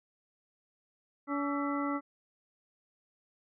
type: harmonic tone with a mistuned harmonic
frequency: 285 Hz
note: C#4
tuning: 48 cents sharp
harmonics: 1 / 2 / 3 / 4 / 5 / 7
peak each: -32 / -40 / -42 / -39 / -38 / -44 dBFS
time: 1.27-2.01 s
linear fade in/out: 50 ms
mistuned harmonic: 5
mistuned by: -110 cents
effects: none